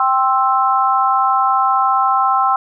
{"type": "chord", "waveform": "sine", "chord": "C major", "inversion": "second", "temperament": "equal with one note detuned", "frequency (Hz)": [784, 1053.2, 1318.5], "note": ["G5", "C6", "E6"], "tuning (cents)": [0, 11, 0], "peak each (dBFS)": -16, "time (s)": [0, 2.56], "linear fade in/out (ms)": 2, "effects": []}